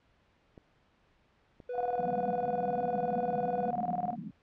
clicks, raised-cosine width 2 ms, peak -36 dBFS, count 2, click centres 0.578 / 1.602 s
triangle tone, 494.3 Hz, B4, 1 cent sharp, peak -32 dBFS, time 1.69-3.71 s, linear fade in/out 5 ms
sine tone with tremolo, 720 Hz, F#5, 47 cents flat, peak -28 dBFS, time 1.73-4.16 s, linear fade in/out 50 ms, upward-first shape square, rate 20 Hz, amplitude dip 80%
pink band-pass noise, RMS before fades -40 dBFS, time 1.99-4.31 s, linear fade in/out 5 ms, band 170 to 240 Hz, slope 48 dB/octave
effects pink hiss -68 dBFS RMS until 4.42 s + low-pass 3000 Hz 12 dB/octave

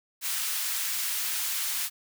white high-pass noise, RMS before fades -30 dBFS, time 0.21-1.9 s, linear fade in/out 50 ms, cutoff 1400 Hz, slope 12 dB/octave, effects none

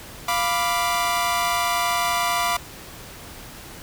sawtooth chord, B diminished, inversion second, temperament equal, 698.5 / 987.8 / 1174.7 Hz, F5 / B5 / D6, 0 / 0 / 0 cents, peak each -21 dBFS, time 0.28-2.57 s, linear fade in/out 5 ms, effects pink hiss -40 dBFS RMS until 3.82 s

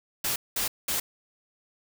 white noise bursts, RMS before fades -28 dBFS, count 3, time 0.24-1 s, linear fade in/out 5 ms, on 120 ms, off 200 ms, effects none

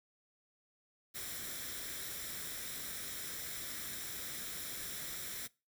white noise with comb filter, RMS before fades -43 dBFS, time 1.14-5.48 s, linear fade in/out 20 ms, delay 0.54 ms, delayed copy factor +0.55, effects noise-tail reverb RT60 0.3 s tail -23 dB re dry

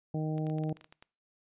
harmonic tone, 155.56 Hz, D#3, in tune, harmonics 1 / 2 / 3 / 4 / 5, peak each -31 / -37 / -41 / -43 / -45 dBFS, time 0.14-0.73 s, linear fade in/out 5 ms
clicks, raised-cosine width 0.2 ms, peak -33 dBFS, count 11, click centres 0.381 / 0.468 / 0.499 / 0.584 / 0.637 / 0.694 / 0.77 / 0.811 / 0.844 / 0.925 / 1.025 s
effects noise-tail reverb RT60 0.4 s tail -22 dB re dry + resampled to 8000 Hz

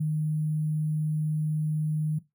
sine tone with sample-and-hold, 154 Hz, D#3, 17 cents flat, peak -24 dBFS, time 0-2.19 s, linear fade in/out 10 ms, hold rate 11025 Hz, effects noise-tail reverb RT60 0.2 s tail -17 dB re dry

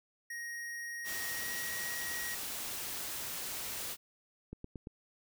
square tone with pitch glide, 1877 to 1896.6 Hz, A#6 to A#6, +11 to +29 cents, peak -40 dBFS, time 0.3-2.35 s, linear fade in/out 5 ms, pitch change +18 cents, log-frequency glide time 1.35-1.43 s
white noise, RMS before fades -40 dBFS, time 1.04-3.97 s, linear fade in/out 50 ms
click train, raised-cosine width 3 ms, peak -30 dBFS, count 4, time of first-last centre 4.53-4.871 s, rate 8.79 Hz
effects none

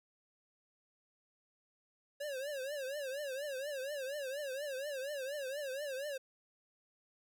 square tone with vibrato, 554.4 Hz, C#5, in tune, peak -39 dBFS, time 2.2-6.18 s, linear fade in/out 10 ms, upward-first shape triangle, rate 4.2 Hz, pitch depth 160 cents each way, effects none

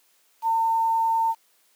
sine tone with quantisation, 905 Hz, A5, 48 cents sharp, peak -19 dBFS, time 0.42-1.35 s, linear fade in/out 50 ms, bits 8, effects white hiss -63 dBFS RMS until 1.75 s + high-pass 300 Hz 12 dB/octave

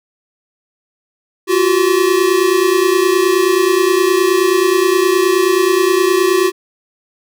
square tone pair together, 349.2 / 378.7 Hz, F4 / F#4, 0 / +40 cents, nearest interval minor second, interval 140 cents, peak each -15 / -13 dBFS, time 1.47-6.52 s, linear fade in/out 50 ms, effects none

